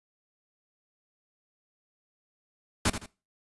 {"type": "noise with echo", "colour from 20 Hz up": "pink", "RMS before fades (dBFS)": -24, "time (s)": [2.85, 2.9], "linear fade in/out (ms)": 5, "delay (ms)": 81, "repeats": 2, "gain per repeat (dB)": -10, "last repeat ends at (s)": 3.062, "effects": ["noise-tail reverb RT60 0.3 s tail -20 dB re dry", "resampled to 24000 Hz"]}